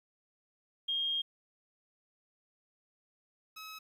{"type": "tone pair in turn", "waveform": ["sine", "15% pulse"], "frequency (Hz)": [3231, 1282.2], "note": ["G#7", "E6"], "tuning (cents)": [-48, -48], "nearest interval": "octave + major third", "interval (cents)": 1600, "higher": "first", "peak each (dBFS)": [-30, -38], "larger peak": "first", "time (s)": [[0.88, 1.22], [3.56, 3.79]], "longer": "first", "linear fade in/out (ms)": 10, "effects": ["11-bit"]}